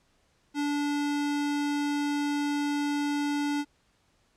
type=tone; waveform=square; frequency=290 Hz; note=D4; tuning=22 cents flat; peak=-27 dBFS; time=0.54-3.65 s; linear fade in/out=50 ms; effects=pink hiss -68 dBFS RMS until 4.36 s + low-pass 8000 Hz 12 dB/octave